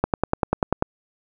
click train, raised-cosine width 1 ms, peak -4 dBFS, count 9, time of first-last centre 0.04-0.824 s, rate 10.2 Hz, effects none

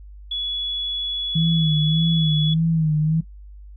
sine tone, 3393 Hz, G#7, 36 cents sharp, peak -23 dBFS, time 0.31-2.54 s, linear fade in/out 5 ms
sine tone with vibrato, 158.6 Hz, D#3, 33 cents sharp, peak -16 dBFS, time 1.35-3.21 s, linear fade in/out 10 ms, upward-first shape sine, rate 1.7 Hz, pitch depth 69 cents each way
effects noise-tail reverb RT60 0.1 s tail -17 dB re dry + added 50 Hz sine -38 dBFS peak until 3.76 s

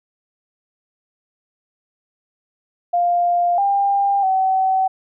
sine tone with pitch steps, 700 / 798 / 760 Hz, F5 / G5 / F#5, +4 / +31 / +46 cents, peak -14 dBFS, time 2.93-4.88 s, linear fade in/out 10 ms, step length 650 ms, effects none

